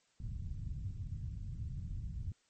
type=low-pass noise; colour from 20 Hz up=white; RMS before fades=-41 dBFS; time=0.2-2.32 s; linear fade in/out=2 ms; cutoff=120 Hz; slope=24 dB/octave; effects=white hiss -73 dBFS RMS until 2.49 s + MP3 32 kbps